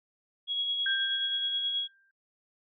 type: tone with tremolo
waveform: sine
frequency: 3322 Hz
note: G#7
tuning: in tune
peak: -26 dBFS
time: 0.47-1.88 s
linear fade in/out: 50 ms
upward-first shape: sine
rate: 9.4 Hz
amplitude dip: 35%
type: tone with exponential decay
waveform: sine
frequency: 1584 Hz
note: G6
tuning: 18 cents sharp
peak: -27 dBFS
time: 0.86-2.11 s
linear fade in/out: 2 ms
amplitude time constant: 270 ms
effects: noise-tail reverb RT60 0.1 s tail -20 dB re dry